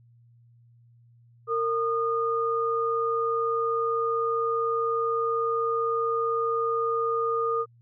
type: tone pair together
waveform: sine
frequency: 458.8 / 1223 Hz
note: A#4 / D#6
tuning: -28 / -30 cents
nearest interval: octave + perfect fourth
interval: 1698 cents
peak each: -26 dBFS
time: 1.47-7.66 s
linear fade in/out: 50 ms
effects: added 118 Hz sine -54 dBFS peak until 7.81 s